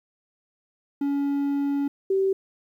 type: tone pair in turn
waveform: triangle / sine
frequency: 282 / 385.7 Hz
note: C#4 / G4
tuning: +30 / -28 cents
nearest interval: perfect fourth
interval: 542 cents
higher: second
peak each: -20 / -19 dBFS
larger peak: second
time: 1.01-1.88 / 2.1-2.33 s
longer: first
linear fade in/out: 5 ms
effects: 10-bit